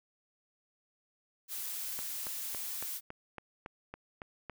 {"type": "noise", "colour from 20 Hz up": "blue", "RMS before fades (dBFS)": -39, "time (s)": [1.48, 3.01], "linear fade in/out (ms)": 50}
{"type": "click train", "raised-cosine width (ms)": 0.5, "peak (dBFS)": -27, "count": 10, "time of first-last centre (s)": [1.99, 4.497], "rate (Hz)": 3.59}
{"effects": []}